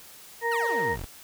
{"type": "harmonic tone", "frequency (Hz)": 466.2, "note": "A#4", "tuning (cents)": 0, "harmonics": [1, 2, 4], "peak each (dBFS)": [-28, -28, -28], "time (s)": [0.41, 0.97], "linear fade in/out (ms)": 50}
{"type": "exponential sweep", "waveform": "20% pulse", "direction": "down", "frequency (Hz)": [1568, 30.57], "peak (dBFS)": -29, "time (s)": [0.51, 1.06], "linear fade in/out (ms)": 10}
{"effects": ["white hiss -48 dBFS RMS until 1.23 s"]}